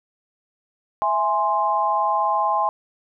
sine chord, E augmented, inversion none, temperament equal, 659.3 / 830.6 / 1046.5 Hz, E5 / G#5 / B#5, 0 / 0 / 0 cents, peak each -26 / -21 / -21 dBFS, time 1.02-2.69 s, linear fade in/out 0 ms, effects none

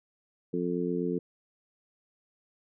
harmonic tone, 88 Hz, F2, 14 cents sharp, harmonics 2 / 3 / 4 / 5, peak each -33 / -33 / -33 / -33 dBFS, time 0.53-1.19 s, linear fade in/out 10 ms, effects none

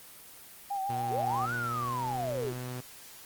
sine tone with vibrato, 784 Hz, G5, in tune, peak -30 dBFS, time 0.7-1.46 s, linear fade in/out 10 ms, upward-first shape sine, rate 6.5 Hz, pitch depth 47 cents each way
sawtooth tone with pitch glide, 120 to 125.46 Hz, B2 to B2, -49 to +28 cents, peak -32 dBFS, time 0.89-2.81 s, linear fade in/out 10 ms, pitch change +77 cents, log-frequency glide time 1.7-2.03 s
sine linear two-way sweep, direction up then down, 329.6 to 1500 to 329.6 Hz, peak -31 dBFS, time 1.09-2.54 s, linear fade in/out 50 ms, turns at 1.54 s
effects white hiss -50 dBFS RMS until 3.25 s + Opus 24 kbps

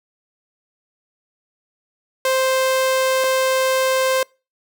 sawtooth tone pair in turn, 523.3 / 523.3 Hz, C5 / C5, 0 / 0 cents, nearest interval unison, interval 0 cents, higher neither, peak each -12 / -12 dBFS, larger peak neither, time 2.25-3.24 / 3.24-4.23 s, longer neither, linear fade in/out 2 ms, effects noise-tail reverb RT60 0.3 s tail -26 dB re dry

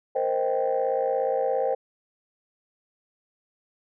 sine chord, C minor seventh, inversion third, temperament equal, 466.2 / 523.3 / 622.3 / 784 Hz, Bb4 / C5 / Eb5 / G5, 0 / 0 / 0 / 0 cents, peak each -28 / -24 / -30 / -28 dBFS, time 0.15-1.75 s, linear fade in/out 10 ms, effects tanh soft clip ceiling -15 dBFS

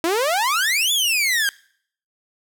sawtooth exponential two-way sweep, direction up then down, 316.7 to 3520 to 1567 Hz, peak -14 dBFS, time 0.04-1.49 s, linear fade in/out 0 ms, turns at 0.92 s, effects noise-tail reverb RT60 0.6 s tail -23 dB re dry

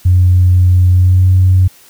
sine tone with pitch glide, 90.5 to 92.56 Hz, F#2 to F#2, -38 to +1 cents, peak -4 dBFS, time 0.05-1.68 s, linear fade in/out 10 ms, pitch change +39 cents, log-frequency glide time 0.92-1.28 s, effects tanh soft clip ceiling 0 dBFS + white hiss -43 dBFS RMS until 1.89 s

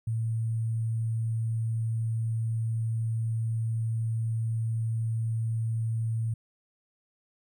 sine tone with sample-and-hold, 113 Hz, A2, 47 cents sharp, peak -26 dBFS, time 0.07-6.34 s, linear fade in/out 5 ms, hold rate 8820 Hz, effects none

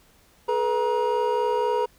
triangle tone cluster, 426.7 / 490.6 / 948 Hz, G#4 / B4 / A#5, +47 / -12 / +29 cents, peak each -23 dBFS, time 0.48-1.86 s, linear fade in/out 10 ms, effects tanh soft clip ceiling -9 dBFS + pink hiss -58 dBFS RMS until 1.98 s

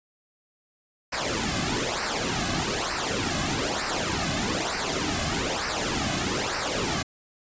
pink noise with flanger, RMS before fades -27 dBFS, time 1.12-7.03 s, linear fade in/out 10 ms, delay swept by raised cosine 0.29 to 2.19 ms, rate 1.1 Hz, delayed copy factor -0.75, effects resampled to 16000 Hz

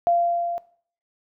sine tone with level ramp, 690 Hz, F5, 21 cents flat, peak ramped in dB -15 to -26 dBFS, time 0.07-0.58 s, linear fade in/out 0 ms, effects noise-tail reverb RT60 0.5 s tail -18 dB re dry

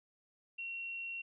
sine tone, 2734 Hz, F7, 37 cents flat, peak -39 dBFS, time 0.58-1.22 s, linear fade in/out 10 ms, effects none

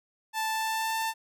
sawtooth tone with pitch glide, 880 to 891.8 Hz, A5 to A5, 0 to +23 cents, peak -24 dBFS, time 0.33-1.14 s, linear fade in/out 50 ms, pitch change +23 cents, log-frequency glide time 0.5-0.98 s, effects none

